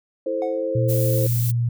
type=chord; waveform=sine; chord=A minor; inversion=second; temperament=equal with one note detuned; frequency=329.6 / 440 / 526 Hz; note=E4 / A4 / C5; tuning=0 / 0 / +9 cents; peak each=-29 / -29 / -23 dBFS; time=0.26-1.27 s; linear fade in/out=5 ms
type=tone with exponential decay; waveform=triangle; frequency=737 Hz; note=F#5; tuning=7 cents flat; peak=-24 dBFS; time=0.42-0.71 s; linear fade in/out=1 ms; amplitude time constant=62 ms
type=tone with pitch glide; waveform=sine; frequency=119.6 to 118.64 Hz; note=A#2 to A#2; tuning=+45 to +31 cents; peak=-18 dBFS; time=0.75-1.69 s; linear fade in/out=5 ms; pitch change=-14 cents; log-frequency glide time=1.3-1.41 s
type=noise; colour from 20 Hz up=violet; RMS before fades=-29 dBFS; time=0.88-1.52 s; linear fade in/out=20 ms
effects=none